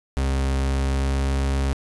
40% pulse tone with pitch glide, 67.2 to 67.94 Hz, C2 to C#2, +47 to -34 cents, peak -19 dBFS, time 0.17-1.73 s, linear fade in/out 0 ms, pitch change +19 cents, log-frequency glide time 0.59-1.4 s, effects resampled to 24000 Hz + 10-bit

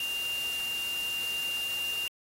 sine tone in noise, 2794 Hz, F7, in tune, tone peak -30 dBFS, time 0-2.08 s, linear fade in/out 2 ms, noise white, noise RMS -41 dBFS, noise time 0-2.08 s, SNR +8 dB, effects AAC 48 kbps

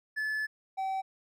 triangle tone pair in turn, 1729 / 767.7 Hz, A6 / G5, -31 / -36 cents, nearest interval octave + major second, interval 1405 cents, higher first, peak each -28 dBFS, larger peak neither, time 0.16-0.47 / 0.77-1.02 s, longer first, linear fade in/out 20 ms, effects none

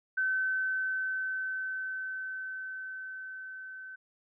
sine tone with level ramp, 1529 Hz, G6, 44 cents flat, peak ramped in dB -26 to -42 dBFS, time 0.17-3.96 s, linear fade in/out 10 ms, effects none

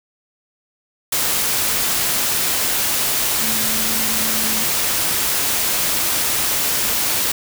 sine tone in noise, 220 Hz, A3, in tune, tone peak -29 dBFS, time 3.41-4.64 s, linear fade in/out 5 ms, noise white, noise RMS -19 dBFS, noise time 1.12-7.32 s, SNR -13 dB, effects none

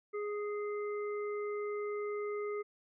harmonic tone, 415.3 Hz, G#4, in tune, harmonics 1 / 3 / 5, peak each -35 / -45 / -49 dBFS, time 0.13-2.63 s, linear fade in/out 20 ms, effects none

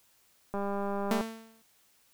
click train, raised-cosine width 1 ms, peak -21 dBFS, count 135, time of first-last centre 0.54-1.21 s, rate 200 Hz
sawtooth tone with exponential decay, 224.3 Hz, A3, 34 cents sharp, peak -21 dBFS, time 1.11-1.62 s, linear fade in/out 2 ms, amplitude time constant 110 ms
effects white hiss -66 dBFS RMS until 2.13 s

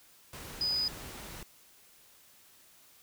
sine tone in noise, 4978 Hz, D#8, in tune, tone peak -28 dBFS, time 0.61-0.88 s, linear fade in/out 2 ms, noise pink, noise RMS -45 dBFS, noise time 0.33-1.43 s, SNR +14 dB, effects white hiss -60 dBFS RMS until 3.02 s

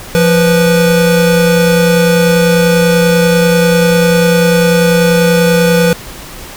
square tone pair together, 173.63 / 490.7 Hz, F3 / B4, -10 / -11 cents, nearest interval octave + tritone, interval 1799 cents, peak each -10 dBFS, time 0.15-5.93 s, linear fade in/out 0 ms, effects pink hiss -29 dBFS RMS until 6.56 s

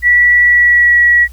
sine tone with pitch glide, 1948 to 1926.7 Hz, B6 to B6, -24 to -43 cents, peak -5 dBFS, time 0.02-1.28 s, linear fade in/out 50 ms, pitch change -19 cents, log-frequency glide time 0.41-0.99 s, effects added 60 Hz sine -30 dBFS peak until 1.32 s + white hiss -47 dBFS RMS until 1.32 s

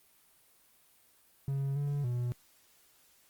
triangle tone with pitch steps, 137.7 / 143.4 / 122 Hz, C#3 / D3 / B2, -11 / -41 / -21 cents, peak -28 dBFS, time 1.48-2.32 s, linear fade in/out 0 ms, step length 280 ms, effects white hiss -65 dBFS RMS until 3.29 s + Opus 32 kbps

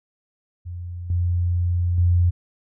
sine tone with level steps, 87.8 Hz, F2, 10 cents sharp, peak -29 / -18 / -14 dBFS, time 0.65-2.31 s, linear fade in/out 20 ms, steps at 1.1 / 1.98 s, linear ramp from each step 2 ms, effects none

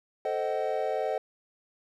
triangle chord, A diminished seventh, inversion none, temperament equal with one note detuned, 440 / 523.3 / 622.3 / 756.4 Hz, A4 / C5 / Eb5 / Gb5, 0 / 0 / 0 / +38 cents, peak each -31 / -31 / -30 / -31 dBFS, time 0.25-1.18 s, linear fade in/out 2 ms, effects none

